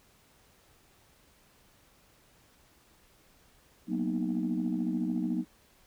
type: chord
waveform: sine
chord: B major seventh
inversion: second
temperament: equal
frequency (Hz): 185 / 233.1 / 246.9 / 311.1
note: F#3 / A#3 / B3 / D#4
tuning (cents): 0 / 0 / 0 / 0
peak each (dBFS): -33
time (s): 3.87-5.45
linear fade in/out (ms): 50
effects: tanh soft clip ceiling -21 dBFS + pink hiss -63 dBFS RMS until 5.86 s